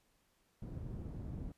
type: low-pass noise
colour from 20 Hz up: white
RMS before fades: -44 dBFS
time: 0.62-1.52 s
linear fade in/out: 2 ms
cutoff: 150 Hz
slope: 12 dB/octave
effects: pink hiss -75 dBFS RMS until 1.57 s + resampled to 32000 Hz